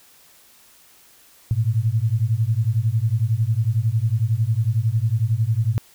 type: beating tone pair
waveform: sine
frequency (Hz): 106.6 / 117.6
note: G#2 / A#2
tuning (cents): +46 / +16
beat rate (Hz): 11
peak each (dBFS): -20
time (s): 1.51-5.78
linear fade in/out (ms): 0
effects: white hiss -52 dBFS RMS until 5.94 s